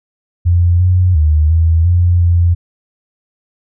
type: tone with pitch steps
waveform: sine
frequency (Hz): 87.1 / 90.9 / 76.7 / 81.8 / 87.9 / 86.4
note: F2 / F#2 / D#2 / E2 / F2 / F2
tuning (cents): -4 / -30 / -24 / -13 / +12 / -18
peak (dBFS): -7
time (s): 0.45-2.55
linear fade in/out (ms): 20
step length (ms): 350
effects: none